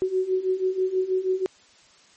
sine beating tone pair, 370 / 376.2 Hz, F#4 / F#4, 0 / +29 cents, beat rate 6.2 Hz, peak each -26 / -23 dBFS, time 0.02-1.46 s, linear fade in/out 0 ms, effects white hiss -55 dBFS RMS until 2.16 s + MP3 32 kbps

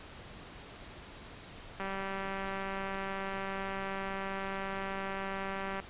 click train, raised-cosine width 0.5 ms, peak -23 dBFS, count 777, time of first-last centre 1.8-5.8 s, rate 194 Hz, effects pink hiss -49 dBFS RMS until 5.89 s + resampled to 8000 Hz

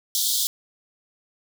pink high-pass noise, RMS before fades -23 dBFS, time 0.15-0.47 s, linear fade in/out 0 ms, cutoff 3300 Hz, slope 96 dB/octave, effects none

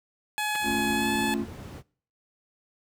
15% pulse tone with pitch glide, 846 to 861.3 Hz, G#5 to A5, +32 to -37 cents, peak -20 dBFS, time 0.38-1.34 s, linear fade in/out 0 ms, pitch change +31 cents, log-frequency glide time 0.94-1.09 s
clicks, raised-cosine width 0.3 ms, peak -21 dBFS, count 2, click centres 0.552 / 0.558 s
brown noise, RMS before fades -36 dBFS, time 0.59-1.83 s, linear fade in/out 50 ms
triangle chord, A augmented, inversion none, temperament equal, 220 / 277.2 / 349.2 Hz, A3 / C#4 / E#4, 0 / 0 / 0 cents, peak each -28 / -29 / -30 dBFS, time 0.63-1.46 s, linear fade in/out 50 ms
effects noise-tail reverb RT60 0.5 s tail -24 dB re dry + high-pass 80 Hz 12 dB/octave

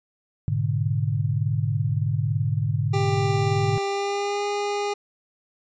sine chord, G# diminished, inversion none, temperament equal with one note detuned, 105.4 / 123.47 / 146.83 Hz, G#2 / B2 / D3, +26 / 0 / 0 cents, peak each -24 / -27 / -25 dBFS, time 0.48-3.78 s, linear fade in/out 0 ms
25% pulse tone with pitch glide, 396 to 408.8 Hz, G4 to G#4, +18 to -27 cents, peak -20 dBFS, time 2.93-4.94 s, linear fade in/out 10 ms, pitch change +55 cents, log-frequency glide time 3.83-4.45 s
effects resampled to 16000 Hz

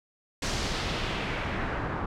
pink noise with low-pass filter sweep, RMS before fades -31 dBFS, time 0.42-2.06 s, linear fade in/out 5 ms, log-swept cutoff 6600 to 1200 Hz, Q 1.3, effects none

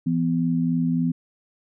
sine tone pair together, 167.5 / 251 Hz, E3 / B3, +28 / +28 cents, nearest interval perfect fifth, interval 700 cents, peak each -22 dBFS, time 0.06-1.12 s, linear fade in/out 10 ms, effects none

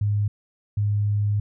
sine tone pair in turn, 103.4 / 103.4 Hz, G#2 / G#2, -7 / -7 cents, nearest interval unison, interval 0 cents, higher neither, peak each -19 dBFS, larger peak neither, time 0.01-0.28 / 0.77-1.4 s, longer second, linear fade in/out 5 ms, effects none

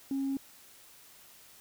sine tone, 272.4 Hz, C#4, 30 cents flat, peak -28 dBFS, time 0.11-0.37 s, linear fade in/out 2 ms, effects tanh soft clip ceiling -26 dBFS + white hiss -56 dBFS RMS until 1.6 s

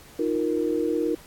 sine chord, Eb suspended second, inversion none, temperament just, 311.1 / 350 / 466.7 Hz, Eb4 / F4 / Bb4, 0 / +4 / +2 cents, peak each -26 / -27 / -26 dBFS, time 0.19-1.15 s, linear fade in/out 5 ms, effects pink hiss -49 dBFS RMS until 1.26 s + AAC 64 kbps

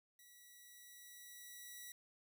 5% pulse tone with level ramp, 1941 Hz, B6, 31 cents flat, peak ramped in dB -51 to -39 dBFS, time 0.19-1.92 s, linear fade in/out 2 ms, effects none

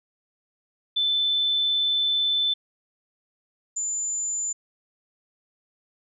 sine tone pair in turn, 3522 / 7081 Hz, A7 / A8, +1 / +10 cents, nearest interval octave, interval 1209 cents, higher second, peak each -20 / -25 dBFS, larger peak first, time 0.96-2.54 / 3.76-4.53 s, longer first, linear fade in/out 10 ms, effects none

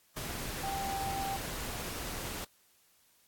sine tone in noise, 784 Hz, G5, in tune, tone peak -34 dBFS, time 0.63-1.37 s, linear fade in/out 10 ms, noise pink, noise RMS -39 dBFS, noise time 0.16-2.45 s, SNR +2 dB, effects white hiss -67 dBFS RMS until 3.27 s + AAC 64 kbps

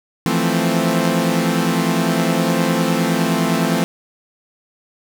sawtooth chord, F major seventh, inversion third, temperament equal, 164.81 / 174.61 / 220 / 261.6 Hz, E3 / F3 / A3 / C4, 0 / 0 / 0 / 0 cents, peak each -17 dBFS, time 0.26-3.84 s, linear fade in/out 0 ms, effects none

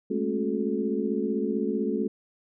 sine tone cluster, 208.2 / 223.9 / 272.9 / 364.3 / 431 Hz, G#3 / A3 / C#4 / F#4 / A4, +5 / +30 / -27 / -27 / -36 cents, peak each -31 dBFS, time 0.1-2.08 s, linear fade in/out 10 ms, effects none

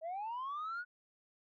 sine linear sweep, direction up, 623 to 1480 Hz, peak -36 dBFS, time 0.01-0.85 s, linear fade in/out 50 ms, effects tanh soft clip ceiling -36 dBFS

